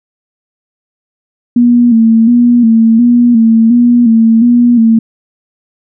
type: tone with vibrato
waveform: sine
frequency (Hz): 233.1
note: A#3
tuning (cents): 0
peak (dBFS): -3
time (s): 1.56-4.99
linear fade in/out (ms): 5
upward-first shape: square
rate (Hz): 1.4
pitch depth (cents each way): 56
effects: none